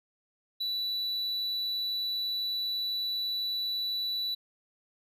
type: tone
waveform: triangle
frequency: 3954 Hz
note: B7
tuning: 1 cent sharp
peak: -28 dBFS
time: 0.6-4.35 s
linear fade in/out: 10 ms
effects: none